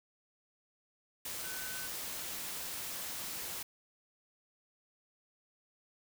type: tone in noise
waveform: sine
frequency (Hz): 1512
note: F#6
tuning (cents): +37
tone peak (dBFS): -46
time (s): 1.44-1.87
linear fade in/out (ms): 5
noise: white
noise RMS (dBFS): -41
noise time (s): 1.25-3.63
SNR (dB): -8
effects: none